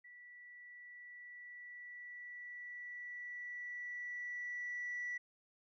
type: tone with level ramp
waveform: sine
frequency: 1956 Hz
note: B6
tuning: 17 cents flat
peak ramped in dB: -54 to -37 dBFS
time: 0.04-5.18 s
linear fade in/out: 10 ms
effects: tanh soft clip ceiling -35 dBFS